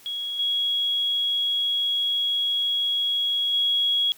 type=tone with level steps; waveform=sine; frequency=3322 Hz; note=G#7; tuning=in tune; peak=-27 / -21 / -19 dBFS; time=0.06-4.12 s; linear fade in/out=0 ms; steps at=0.39 / 3.53 s; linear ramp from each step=5 ms; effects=white hiss -51 dBFS RMS until 4.17 s